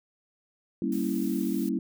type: chord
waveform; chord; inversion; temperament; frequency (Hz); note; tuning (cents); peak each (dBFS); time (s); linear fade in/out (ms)
sine; G diminished seventh; none; equal; 196 / 233.1 / 277.2 / 329.6; G3 / Bb3 / Db4 / Fb4; 0 / 0 / 0 / 0; -31; 0.82-1.79; 2
type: noise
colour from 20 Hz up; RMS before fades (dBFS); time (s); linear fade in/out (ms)
blue; -44; 0.92-1.69; 2
effects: none